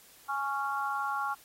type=chord; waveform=sine; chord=Db major; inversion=second; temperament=just; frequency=831.5 / 1108.7 / 1385.9 Hz; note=Ab5 / Db6 / F6; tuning=+2 / 0 / -14 cents; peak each=-34 dBFS; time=0.28-1.35 s; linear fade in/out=20 ms; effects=white hiss -57 dBFS RMS until 1.44 s + AAC 48 kbps